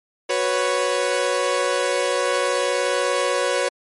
sawtooth chord, F# suspended fourth, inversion none, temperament equal, 370 / 493.9 / 554.4 Hz, F#4 / B4 / C#5, 0 / 0 / 0 cents, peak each -23 / -19 / -18 dBFS, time 0.29-3.69 s, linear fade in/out 10 ms, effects MP3 48 kbps

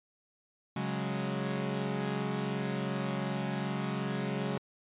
sawtooth chord, C# suspended fourth, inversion none, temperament equal, 138.59 / 185 / 207.7 Hz, C#3 / F#3 / G#3, 0 / 0 / 0 cents, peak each -32 dBFS, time 0.76-4.58 s, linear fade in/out 5 ms, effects resampled to 8000 Hz

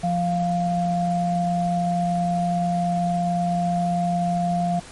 sine tone pair together, 174.62 / 698.5 Hz, F3 / F5, 0 / 0 cents, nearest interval 2 octaves, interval 2400 cents, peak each -22 dBFS, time 0.03-4.8 s, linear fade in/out 10 ms, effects pink hiss -42 dBFS RMS until 4.91 s + MP3 48 kbps

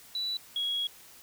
sine tone pair in turn, 3951 / 3318 Hz, B7 / G#7, 0 / -2 cents, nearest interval minor third, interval 302 cents, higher first, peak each -29 / -27 dBFS, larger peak second, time 0.15-0.37 / 0.56-0.87 s, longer second, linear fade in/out 2 ms, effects tanh soft clip ceiling -24 dBFS + white hiss -53 dBFS RMS until 1.22 s

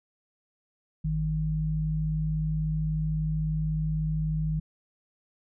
sine tone pair together, 51.86 / 155.56 Hz, G#1 / D#3, -2 / 0 cents, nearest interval octave + perfect fifth, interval 1902 cents, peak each -31 / -26 dBFS, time 1.04-4.6 s, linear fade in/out 10 ms, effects none

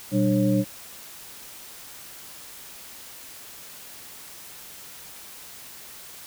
sine tone cluster, 122 / 194.3 / 298.2 / 542 Hz, B2 / G3 / D4 / C#5, -21 / -15 / +27 / -39 cents, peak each -25 / -22 / -23 / -27 dBFS, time 0.11-0.65 s, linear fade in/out 50 ms, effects white hiss -43 dBFS RMS until 6.26 s

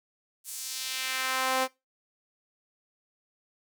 sawtooth tone with high-pass filter sweep, 260.6 Hz, C4, 7 cents flat, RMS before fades -31 dBFS, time 0.44-1.68 s, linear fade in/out 50 ms, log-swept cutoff 9500 to 560 Hz, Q 1.1, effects noise-tail reverb RT60 0.2 s tail -18 dB re dry

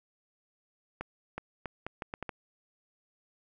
accelerating click train, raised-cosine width 0.5 ms, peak -21 dBFS, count 8, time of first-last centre 1.01-2.292 s, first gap 370 ms, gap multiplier 0.75, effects none

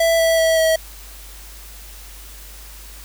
square tone with pitch steps, 662 / 655.9 / 649.9 / 643.9 Hz, E5 / E5 / E5 / E5, +7 / -9 / -25 / -41 cents, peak -14 dBFS, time 0-0.76 s, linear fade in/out 5 ms, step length 190 ms, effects added 50 Hz sine -38 dBFS peak until 3.04 s + white hiss -41 dBFS RMS until 3.04 s

